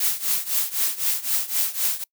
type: noise with tremolo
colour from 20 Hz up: blue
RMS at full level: -20 dBFS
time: 0-2.04 s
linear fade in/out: 5 ms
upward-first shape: triangle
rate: 3.9 Hz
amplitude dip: 90%
effects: noise-tail reverb RT60 0.1 s tail -25 dB re dry